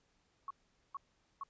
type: tone bursts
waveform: sine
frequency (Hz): 1108.7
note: C#6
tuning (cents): 0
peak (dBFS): -39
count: 3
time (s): 0.48-1.435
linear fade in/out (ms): 2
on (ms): 25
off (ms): 440
effects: pink hiss -75 dBFS RMS until 1.49 s + resampled to 16000 Hz